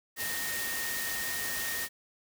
sine tone in noise, 1849 Hz, A#6, 15 cents flat, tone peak -36 dBFS, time 0.16-1.89 s, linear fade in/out 50 ms, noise white, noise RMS -35 dBFS, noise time 0.16-1.89 s, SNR -4 dB, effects none

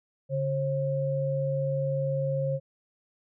sine tone pair together, 142.1 / 536.5 Hz, C#3 / C5, +43 / +43 cents, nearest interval octave + major seventh, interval 2300 cents, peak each -28 dBFS, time 0.29-2.6 s, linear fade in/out 50 ms, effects none

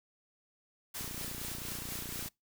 white noise with tremolo, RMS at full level -40 dBFS, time 0.94-2.29 s, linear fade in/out 10 ms, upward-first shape sine, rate 4.2 Hz, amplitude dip 35%
click train, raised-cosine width 3 ms, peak -32 dBFS, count 38, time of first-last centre 1.01-2.26 s, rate 29.6 Hz
effects noise-tail reverb RT60 0.2 s tail -25 dB re dry

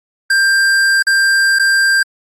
square tone with dropouts, 1586 Hz, G6, 20 cents sharp, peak -10 dBFS, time 0.3-2.03 s, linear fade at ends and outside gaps 5 ms, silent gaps 1.026-1.068 / 1.588-1.595 s, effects low-pass 10000 Hz 12 dB/octave + Opus 48 kbps

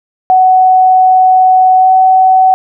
sine tone with pitch glide, 746 to 752.9 Hz, F#5 to F#5, +14 to +30 cents, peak -3 dBFS, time 0.3-2.54 s, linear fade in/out 0 ms, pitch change +16 cents, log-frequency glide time 1.76-1.92 s, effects none

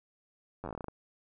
slowing click train, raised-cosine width 1 ms, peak -25 dBFS, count 12, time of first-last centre 0.64-0.883 s, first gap 10 ms, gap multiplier 1.15, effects none

